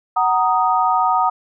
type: chord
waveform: sine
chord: D# minor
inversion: first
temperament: just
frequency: 746.7 / 933.4 / 1244.5 Hz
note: F#5 / A#5 / D#6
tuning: +16 / +2 / 0 cents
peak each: -18 dBFS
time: 0.16-1.3 s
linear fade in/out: 10 ms
effects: none